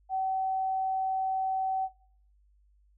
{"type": "tone", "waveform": "sine", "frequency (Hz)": 762, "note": "G5", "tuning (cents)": -49, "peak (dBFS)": -27, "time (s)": [0.09, 1.89], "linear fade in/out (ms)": 50, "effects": ["noise-tail reverb RT60 0.5 s tail -19 dB re dry", "added 50 Hz sine -61 dBFS peak until 2.97 s"]}